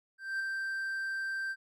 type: tone with ADSR envelope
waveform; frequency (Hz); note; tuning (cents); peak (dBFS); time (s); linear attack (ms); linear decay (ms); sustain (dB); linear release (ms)
triangle; 1568; G6; 0; -28; 0.18-1.56; 220; 3; -3; 50
effects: none